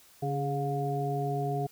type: harmonic tone with a mistuned harmonic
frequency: 142.2 Hz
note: C#3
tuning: 45 cents sharp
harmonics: 1 / 2 / 3 / 5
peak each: -31 / -40 / -34 / -33 dBFS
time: 0.22-1.67 s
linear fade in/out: 10 ms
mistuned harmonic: 3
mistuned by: -53 cents
effects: white hiss -58 dBFS RMS until 1.71 s